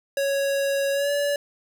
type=tone with pitch glide; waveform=square; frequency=554.4 to 573.6 Hz; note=C#5 to D5; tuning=0 to -41 cents; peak=-22 dBFS; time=0.17-1.36 s; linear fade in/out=2 ms; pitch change=+59 cents; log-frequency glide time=0.92-1.11 s; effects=none